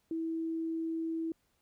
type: tone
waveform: sine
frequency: 326.1 Hz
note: E4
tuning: 19 cents flat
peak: -32 dBFS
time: 0.11-1.32 s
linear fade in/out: 2 ms
effects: pink hiss -75 dBFS RMS until 1.61 s